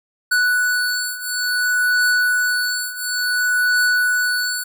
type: beating tone pair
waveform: square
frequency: 1480 / 1480.57 Hz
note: F#6 / F#6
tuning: 0 / +1 cents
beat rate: 0.57 Hz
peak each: -22 / -19 dBFS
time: 0.31-4.64 s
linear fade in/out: 10 ms
effects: none